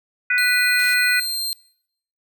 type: harmonic tone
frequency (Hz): 493.9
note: B4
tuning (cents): 0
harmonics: 3 / 4 / 5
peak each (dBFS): -19 / -21 / -21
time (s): 0.3-1.2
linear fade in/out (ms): 5
type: tone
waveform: sawtooth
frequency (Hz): 4174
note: C8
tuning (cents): -5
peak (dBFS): -20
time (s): 0.38-1.53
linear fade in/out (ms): 0
type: noise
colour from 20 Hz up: white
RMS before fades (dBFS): -37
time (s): 0.79-0.94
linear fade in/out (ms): 2
effects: noise-tail reverb RT60 0.7 s tail -23 dB re dry